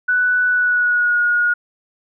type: tone with pitch glide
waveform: sine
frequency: 1486 to 1441.2 Hz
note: F#6 to F#6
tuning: +7 to -46 cents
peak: -13 dBFS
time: 0.08-1.54 s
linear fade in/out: 10 ms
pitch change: -53 cents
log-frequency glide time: 0.47-1.21 s
effects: none